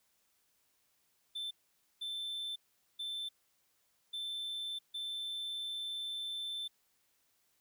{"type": "tone bursts at uneven times", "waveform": "triangle", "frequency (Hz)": 3541, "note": "A7", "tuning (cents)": 10, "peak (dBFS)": -36, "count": 5, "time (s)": [[1.35, 1.51], [2.01, 2.56], [2.99, 3.29], [4.13, 4.79], [4.94, 6.68]], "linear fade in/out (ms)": 10, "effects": ["white hiss -75 dBFS RMS until 7.6 s"]}